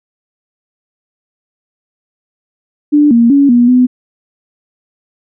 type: tone with pitch steps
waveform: sine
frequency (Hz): 294.7 / 233.8 / 280.7 / 241 / 250.8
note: D4 / A#3 / C#4 / B3 / B3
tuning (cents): +6 / +5 / +22 / -42 / +27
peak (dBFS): -4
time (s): 2.92-3.87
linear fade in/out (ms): 20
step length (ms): 190
effects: none